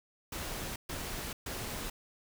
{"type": "noise bursts", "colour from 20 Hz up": "pink", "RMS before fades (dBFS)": -39, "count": 3, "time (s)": [0.32, 1.9], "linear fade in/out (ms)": 5, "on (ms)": 440, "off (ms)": 130, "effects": []}